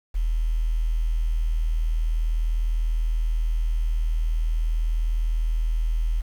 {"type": "tone with quantisation", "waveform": "sine", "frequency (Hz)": 40.2, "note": "E1", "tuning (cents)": -43, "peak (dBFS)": -20, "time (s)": [0.14, 6.22], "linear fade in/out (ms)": 20, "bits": 8, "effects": []}